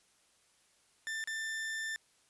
40% pulse tone with dropouts, 1781 Hz, A6, 21 cents sharp, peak -35 dBFS, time 1.07-1.96 s, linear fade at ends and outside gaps 0 ms, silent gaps 1.24-1.274 s, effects white hiss -69 dBFS RMS until 2.29 s + resampled to 24000 Hz

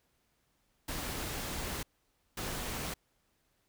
pink noise bursts at uneven times, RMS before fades -38 dBFS, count 2, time 0.88-1.83 / 2.37-2.94 s, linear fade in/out 5 ms, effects pink hiss -75 dBFS RMS until 3.68 s

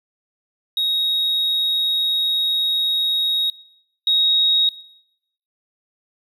triangle tone pair in turn, 3772 / 3772 Hz, A#7 / A#7, +20 / +20 cents, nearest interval unison, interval 0 cents, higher neither, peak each -15 / -10 dBFS, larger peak second, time 0.77-3.5 / 4.07-4.69 s, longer first, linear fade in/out 2 ms, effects noise-tail reverb RT60 0.8 s tail -23 dB re dry + tanh soft clip ceiling -12 dBFS

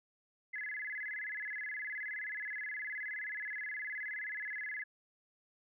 sine tone with vibrato, 1864.7 Hz, A#6, in tune, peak -38 dBFS, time 0.53-4.84 s, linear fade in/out 10 ms, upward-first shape square, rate 19 Hz, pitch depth 160 cents each way, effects none

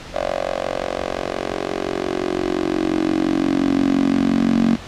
10% pulse tone with high-pass filter sweep, 45.75 Hz, F#1, 19 cents flat, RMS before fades -20 dBFS, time 0.14-4.76 s, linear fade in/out 10 ms, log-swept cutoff 570 to 230 Hz, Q 5.8, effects pink hiss -35 dBFS RMS until 4.87 s + low-pass 5000 Hz 12 dB/octave

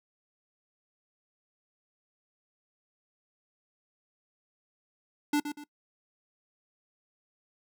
square tone with echo, 293.7 Hz, D4, in tune, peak -24 dBFS, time 5.33-5.4 s, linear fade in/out 5 ms, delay 120 ms, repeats 2, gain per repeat -9 dB, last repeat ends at 5.64 s, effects noise-tail reverb RT60 0.1 s tail -21 dB re dry

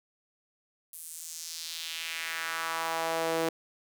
sawtooth tone with high-pass filter sweep, 163.8 Hz, E3, 11 cents flat, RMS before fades -34 dBFS, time 0.93-3.49 s, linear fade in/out 2 ms, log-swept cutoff 11000 to 410 Hz, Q 1.9, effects none

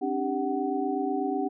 sine tone cluster, 269.1 / 297.2 / 394.1 / 748 Hz, C4 / D4 / G4 / F#5, +49 / +21 / +9 / +19 cents, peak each -31 dBFS, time 0.01-1.49 s, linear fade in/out 20 ms, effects none

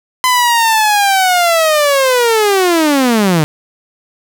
sawtooth linear sweep, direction down, 1021 to 146.83 Hz, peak -5 dBFS, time 0.24-3.44 s, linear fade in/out 0 ms, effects none

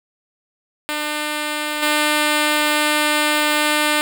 5% pulse tone with level steps, 300.4 Hz, D4, 39 cents sharp, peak -10 / -4 dBFS, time 0.89-4.01 s, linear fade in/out 0 ms, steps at 1.82 s, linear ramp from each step 10 ms, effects none

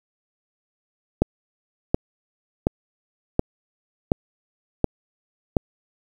click train, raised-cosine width 2 ms, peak -3 dBFS, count 7, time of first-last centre 1.22-5.568 s, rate 1.38 Hz, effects 7-bit

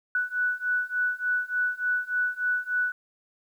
sine beating tone pair, 1480 / 1483.4 Hz, F#6 / F#6, 0 / +4 cents, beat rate 3.4 Hz, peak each -28 / -27 dBFS, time 0.15-2.92 s, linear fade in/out 2 ms, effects 10-bit

